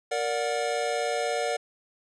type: chord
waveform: square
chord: Bb augmented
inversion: none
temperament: just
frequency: 466.2 / 582.7 / 728.4 Hz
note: Bb4 / D5 / F#5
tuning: 0 / -14 / -27 cents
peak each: -31 dBFS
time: 0.11-1.57 s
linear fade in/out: 10 ms
effects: resampled to 22050 Hz